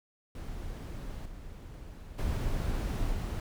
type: noise with level steps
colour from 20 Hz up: brown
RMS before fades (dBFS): -39 / -45 / -31 / -33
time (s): 0.35-3.4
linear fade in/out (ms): 2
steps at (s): 1.25 / 2.18 / 3.11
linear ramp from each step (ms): 10
effects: none